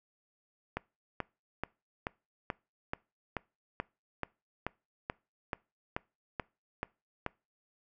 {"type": "click train", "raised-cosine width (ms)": 0.5, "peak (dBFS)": -18, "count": 16, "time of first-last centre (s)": [0.77, 7.264], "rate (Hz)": 2.31, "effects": ["noise-tail reverb RT60 0.3 s tail -24 dB re dry"]}